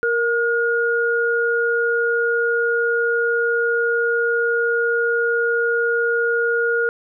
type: tone pair together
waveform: sine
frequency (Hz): 466.2 / 1432.2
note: A#4 / F6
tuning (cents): 0 / +43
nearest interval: octave + perfect fifth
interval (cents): 1943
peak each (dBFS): -19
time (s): 0.03-6.89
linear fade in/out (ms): 0
effects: none